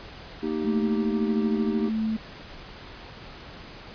triangle chord, Eb major, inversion second, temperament equal with one note detuned, 233.1 / 311.1 / 390 Hz, Bb3 / Eb4 / G4, 0 / 0 / -9 cents, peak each -28 dBFS, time 0.42-1.9 s, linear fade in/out 20 ms
sine tone with tremolo, 220 Hz, A3, in tune, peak -23 dBFS, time 0.64-2.17 s, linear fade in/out 10 ms, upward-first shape triangle, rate 1.6 Hz, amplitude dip 25%
effects pink hiss -43 dBFS RMS until 3.94 s + resampled to 11025 Hz

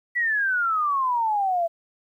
sine exponential sweep, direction down, 1972 to 659.3 Hz, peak -20 dBFS, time 0.15-1.68 s, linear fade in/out 20 ms, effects 10-bit

